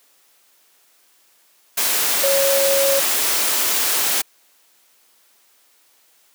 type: tone in noise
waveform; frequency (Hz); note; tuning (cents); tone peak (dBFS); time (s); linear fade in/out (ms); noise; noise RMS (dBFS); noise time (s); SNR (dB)
sine; 551; C#5; -11; -16; 2.23-3; 10; white; -19; 1.77-4.22; 0
effects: white hiss -57 dBFS RMS until 6.34 s + high-pass 300 Hz 12 dB/octave